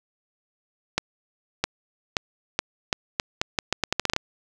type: accelerating click train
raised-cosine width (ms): 0.2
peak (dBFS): -4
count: 16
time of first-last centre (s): 0.98-4.164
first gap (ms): 660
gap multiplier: 0.8
effects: none